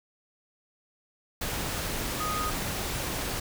sine tone in noise, 1244.5 Hz, D#6, in tune, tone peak -30 dBFS, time 2.2-2.5 s, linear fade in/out 5 ms, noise pink, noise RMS -32 dBFS, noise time 1.41-3.4 s, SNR -1 dB, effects none

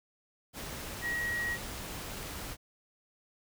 sine tone in noise, 1902 Hz, A#6, 34 cents sharp, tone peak -31 dBFS, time 1.01-1.58 s, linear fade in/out 50 ms, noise pink, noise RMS -41 dBFS, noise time 0.53-2.57 s, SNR +7 dB, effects none

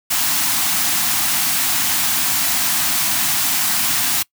white band-stop noise, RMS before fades -18 dBFS, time 0.1-4.23 s, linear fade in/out 10 ms, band 330 to 650 Hz, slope 96 dB/octave, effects noise-tail reverb RT60 0.1 s tail -23 dB re dry + high-pass 100 Hz 12 dB/octave

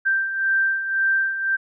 sine beating tone pair, 1568 / 1569.9 Hz, G6 / G6, 0 / +2 cents, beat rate 1.9 Hz, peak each -26 / -19 dBFS, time 0.05-1.57 s, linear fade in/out 20 ms, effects none

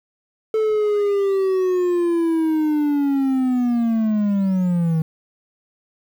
triangle linear sweep, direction down, 440 to 157.7 Hz, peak -14 dBFS, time 0.54-5.02 s, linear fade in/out 2 ms, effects 8-bit

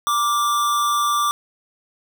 square tone with amplitude modulation, 1174.7 Hz, D6, in tune, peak -16 dBFS, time 0.07-1.31 s, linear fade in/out 0 ms, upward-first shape sine, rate 231 Hz, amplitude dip 40%, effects none

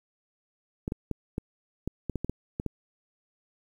clicks, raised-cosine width 3 ms, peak -17 dBFS, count 11, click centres 0.879 / 0.921 / 1.113 / 1.381 / 1.876 / 2.097 / 2.157 / 2.246 / 2.296 / 2.599 / 2.663 s, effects 9-bit

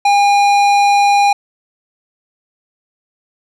sine tone with tanh clipping, 810 Hz, G#5, 43 cents flat, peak -10 dBFS, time 0.05-1.33 s, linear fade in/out 5 ms, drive 15 dB, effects none

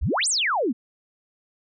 sine exponential two-way sweep, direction up then down, 45.51 to 9270 to 208.3 Hz, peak -20 dBFS, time 0.01-0.73 s, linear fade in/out 20 ms, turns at 0.28 s, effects none

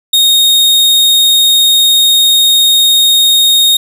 40% pulse tone, 3717 Hz, A#7, 6 cents flat, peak -4 dBFS, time 0.13-3.77 s, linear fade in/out 5 ms, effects none

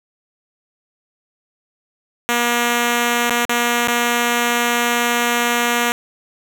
5% pulse tone with dropouts, 238.9 Hz, A#3, 43 cents sharp, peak -4 dBFS, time 2.29-5.92 s, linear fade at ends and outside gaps 0 ms, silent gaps 3.296-3.307 / 3.453-3.494 / 3.873-3.882 s, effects none

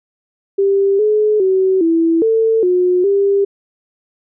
sine tone with pitch steps, 394.6 / 425.1 / 378.4 / 329.8 / 447.5 / 361.3 / 398.2 Hz, G4 / G#4 / F#4 / E4 / A4 / F#4 / G4, +11 / +40 / +39 / +1 / +29 / -41 / +27 cents, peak -10 dBFS, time 0.58-3.45 s, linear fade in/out 10 ms, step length 410 ms, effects none

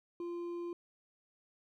triangle tone with hard clipping, 345.7 Hz, F4, 18 cents flat, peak -39 dBFS, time 0.2-0.73 s, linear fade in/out 2 ms, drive 8 dB, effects none

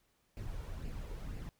brown noise with flanger, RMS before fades -42 dBFS, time 0.37-1.49 s, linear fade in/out 0 ms, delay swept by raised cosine 0.41 to 2.21 ms, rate 2 Hz, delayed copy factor +0.5, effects pink hiss -75 dBFS RMS until 1.59 s

